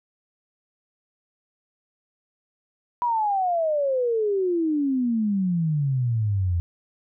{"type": "exponential sweep", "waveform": "sine", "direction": "down", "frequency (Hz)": [987, 83.9], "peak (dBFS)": -20, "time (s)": [3.02, 6.6], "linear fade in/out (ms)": 0, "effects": []}